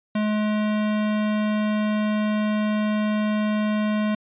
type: tone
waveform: square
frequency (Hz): 212.2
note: G#3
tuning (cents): +38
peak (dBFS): -21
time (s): 0.15-4.15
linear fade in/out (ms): 5
effects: resampled to 8000 Hz